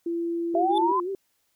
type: tone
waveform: sine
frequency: 338.4 Hz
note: E4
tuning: 45 cents sharp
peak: -25 dBFS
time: 0.06-0.92 s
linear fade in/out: 5 ms
type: tone with vibrato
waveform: sine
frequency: 370 Hz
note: F#4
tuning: in tune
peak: -27 dBFS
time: 0.54-1.15 s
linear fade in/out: 2 ms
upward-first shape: sine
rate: 5.7 Hz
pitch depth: 110 cents each way
type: linear sweep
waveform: sine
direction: up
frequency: 659.3 to 1046.5 Hz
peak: -21 dBFS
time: 0.55-1 s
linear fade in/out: 2 ms
type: tone with exponential growth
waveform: triangle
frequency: 3520 Hz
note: A7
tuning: in tune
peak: -26 dBFS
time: 0.7-0.78 s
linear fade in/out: 2 ms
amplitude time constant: 16 ms
effects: white hiss -71 dBFS RMS until 1.55 s